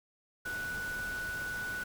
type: tone in noise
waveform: sine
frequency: 1480 Hz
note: F#6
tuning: in tune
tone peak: -35 dBFS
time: 0.45-1.84 s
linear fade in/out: 10 ms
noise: pink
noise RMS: -45 dBFS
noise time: 0.45-1.84 s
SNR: +7 dB
effects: none